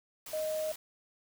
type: tone in noise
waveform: sine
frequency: 622.3 Hz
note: D#5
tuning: in tune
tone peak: -31 dBFS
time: 0.33-0.72 s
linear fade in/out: 5 ms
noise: white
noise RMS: -45 dBFS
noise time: 0.26-0.76 s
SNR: +11 dB
effects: none